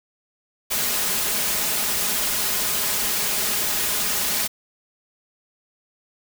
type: noise with comb filter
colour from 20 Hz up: white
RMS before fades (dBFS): -23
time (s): 0.7-4.48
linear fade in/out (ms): 20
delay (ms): 4.8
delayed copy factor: +0.5
effects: none